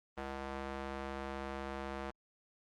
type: tone with band-pass filter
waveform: square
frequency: 68 Hz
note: C#2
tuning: 33 cents flat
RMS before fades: -42 dBFS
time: 0.17-2.11 s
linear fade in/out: 10 ms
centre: 940 Hz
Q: 0.66
effects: Opus 24 kbps